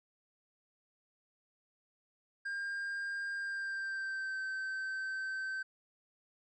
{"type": "tone with pitch glide", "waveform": "triangle", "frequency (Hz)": [1604, 1546.7], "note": ["G6", "G6"], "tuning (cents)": [39, -24], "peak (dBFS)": -34, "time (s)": [2.45, 5.63], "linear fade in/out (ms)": 10, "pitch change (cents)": -63, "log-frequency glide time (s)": [3.34, 4.4], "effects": ["resampled to 22050 Hz"]}